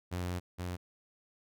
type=tone pair in turn; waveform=sawtooth; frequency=89.3 / 89.3 Hz; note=F2 / F2; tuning=+39 / +39 cents; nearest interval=unison; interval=0 cents; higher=neither; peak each=-30 / -32 dBFS; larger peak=first; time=0.11-0.4 / 0.58-0.77 s; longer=first; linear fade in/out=20 ms; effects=none